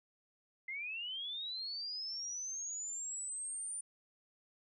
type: linear sweep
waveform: sine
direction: up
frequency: 2047 to 9260 Hz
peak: -39 dBFS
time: 0.68-3.81 s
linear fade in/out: 5 ms
effects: none